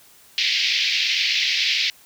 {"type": "band-pass noise", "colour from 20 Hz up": "pink", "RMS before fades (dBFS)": -21, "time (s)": [0.38, 1.9], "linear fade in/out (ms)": 0, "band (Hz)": [2100, 5200], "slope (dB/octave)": 48, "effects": ["white hiss -51 dBFS RMS until 2.05 s"]}